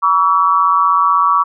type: tone with amplitude modulation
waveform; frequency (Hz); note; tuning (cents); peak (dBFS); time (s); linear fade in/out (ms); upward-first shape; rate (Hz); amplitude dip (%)
sine; 1140; C#6; +48; -5; 0.02-1.44; 20; sine; 176; 90
effects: none